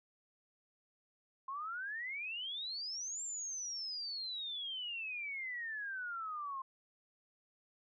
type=exponential two-way sweep; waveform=sine; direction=up then down; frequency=1049 to 7459 to 1049 Hz; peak=-39 dBFS; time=1.48-6.62 s; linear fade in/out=5 ms; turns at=3.23 s; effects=none